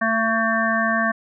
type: harmonic tone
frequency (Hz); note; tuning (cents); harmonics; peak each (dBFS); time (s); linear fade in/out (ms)
224.6; A3; +36; 1 / 3 / 5 / 7 / 8; -24 / -24 / -24 / -24 / -24; 0.01-1.12; 10
effects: none